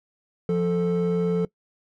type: tone pair together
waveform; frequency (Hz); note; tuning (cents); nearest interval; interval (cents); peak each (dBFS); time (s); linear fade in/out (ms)
triangle; 174.8 / 440.1; F3 / A4; +2 / 0; octave + major third; 1598; -20; 0.49-1.45; 2
effects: noise-tail reverb RT60 0.1 s tail -22 dB re dry + tanh soft clip ceiling -14 dBFS